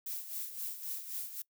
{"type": "noise with tremolo", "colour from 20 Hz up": "violet", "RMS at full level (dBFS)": -38, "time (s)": [0.06, 1.42], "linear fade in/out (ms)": 5, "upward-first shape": "sine", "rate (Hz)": 3.8, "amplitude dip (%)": 65, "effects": ["noise-tail reverb RT60 0.1 s tail -23 dB re dry"]}